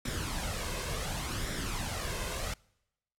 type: noise with flanger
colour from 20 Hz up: pink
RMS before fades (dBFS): -35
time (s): 0.05-2.54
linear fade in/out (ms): 5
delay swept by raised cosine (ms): 0.54 to 1.94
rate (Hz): 0.69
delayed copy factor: +0.55
effects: noise-tail reverb RT60 0.9 s tail -26 dB re dry + low-pass 11000 Hz 12 dB/octave